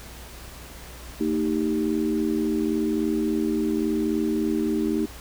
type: chord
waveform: sine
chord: Eb major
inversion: second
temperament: equal with one note detuned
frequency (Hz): 227.5 / 311.1 / 392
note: Bb3 / Eb4 / G4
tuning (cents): -42 / 0 / 0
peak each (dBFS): -26 / -24 / -28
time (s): 1.2-5.06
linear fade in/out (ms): 10
effects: added 60 Hz sine -43 dBFS peak until 5.2 s + pink hiss -43 dBFS RMS until 5.2 s